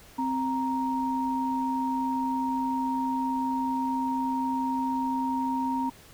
sine tone pair together, 261.6 / 934.4 Hz, C4 / A#5, 0 / +4 cents, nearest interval octave + minor seventh, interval 2204 cents, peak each -28 dBFS, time 0.18-5.9 s, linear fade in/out 10 ms, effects pink hiss -52 dBFS RMS until 6.13 s

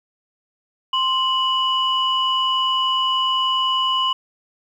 sine tone pair together, 1046.5 / 2950 Hz, C6 / F#7, 0 / -6 cents, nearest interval octave + tritone, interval 1794 cents, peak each -19 dBFS, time 0.93-4.13 s, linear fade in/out 5 ms, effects tanh soft clip ceiling -9 dBFS + 9-bit

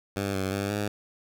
10% pulse tone with pitch steps, 99.1 / 95.4 / 99.6 / 103.3 Hz, G2 / G2 / G2 / G#2, +19 / -47 / +28 / -9 cents, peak -19 dBFS, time 0.16-0.88 s, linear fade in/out 5 ms, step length 180 ms, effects none

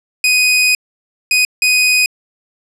sawtooth tone bursts at uneven times, 2496 Hz, D#7, 5 cents sharp, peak -6 dBFS, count 3, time 0.24-0.75 / 1.31-1.45 / 1.62-2.06 s, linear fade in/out 2 ms, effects low-pass 12000 Hz 12 dB/octave

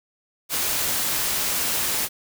white noise, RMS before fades -24 dBFS, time 0.49-2.09 s, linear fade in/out 50 ms, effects none

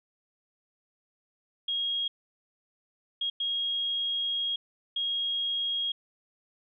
sine tone bursts at uneven times, 3274 Hz, G#7, 25 cents flat, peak -27 dBFS, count 4, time 1.68-2.08 / 3.21-3.3 / 3.4-4.56 / 4.96-5.92 s, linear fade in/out 5 ms, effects none

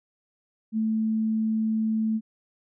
sine tone, 220 Hz, A3, in tune, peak -22 dBFS, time 0.72-2.21 s, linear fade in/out 50 ms, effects none

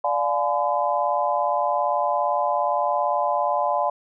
sine chord, D diminished seventh, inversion none, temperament just, 587.3 / 704.8 / 845.8 / 1014.9 Hz, D5 / F5 / Ab5 / Cb6, 0 / +16 / +31 / +47 cents, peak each -25 dBFS, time 0.04-3.9 s, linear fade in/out 5 ms, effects none

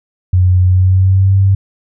sine tone with pitch glide, 91.2 to 97.18 Hz, F#2 to G2, -24 to -15 cents, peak -6 dBFS, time 0.33-1.55 s, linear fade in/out 5 ms, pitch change +109 cents, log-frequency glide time 0.64-1.36 s, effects none

